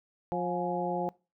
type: harmonic tone with a mistuned harmonic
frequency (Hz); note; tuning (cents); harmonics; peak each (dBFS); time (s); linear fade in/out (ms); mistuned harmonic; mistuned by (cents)
177.7; F3; +30; 1 / 2 / 3 / 4 / 5; -35 / -35 / -35 / -35 / -35; 0.32-1.09; 0; 5; -95
effects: noise-tail reverb RT60 0.3 s tail -23 dB re dry